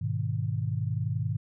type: chord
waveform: sine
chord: G# minor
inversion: none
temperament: just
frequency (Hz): 103.83 / 124.59 / 155.74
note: G#2 / B2 / D#3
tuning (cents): 0 / +16 / +2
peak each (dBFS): -30 / -31 / -33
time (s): 0.01-1.37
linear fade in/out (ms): 10
effects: none